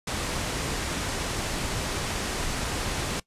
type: low-pass noise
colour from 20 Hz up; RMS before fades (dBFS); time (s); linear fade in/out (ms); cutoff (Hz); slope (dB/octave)
pink; -30; 0.07-3.2; 5; 9900; 24
effects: noise-tail reverb RT60 0.1 s tail -20 dB re dry + resampled to 32000 Hz